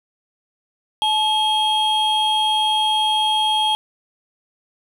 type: tone pair together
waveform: triangle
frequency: 861 / 3251 Hz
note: A5 / G#7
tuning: -38 / -38 cents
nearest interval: octave + major seventh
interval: 2300 cents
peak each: -17 dBFS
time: 1.02-3.75 s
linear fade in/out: 0 ms
effects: none